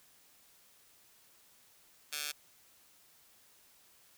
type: tone with high-pass filter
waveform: 15% pulse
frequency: 147.9 Hz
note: D3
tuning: 13 cents sharp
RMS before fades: -39 dBFS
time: 2.12-2.32 s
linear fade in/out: 10 ms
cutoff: 2900 Hz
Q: 0.71
effects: white hiss -64 dBFS RMS until 4.17 s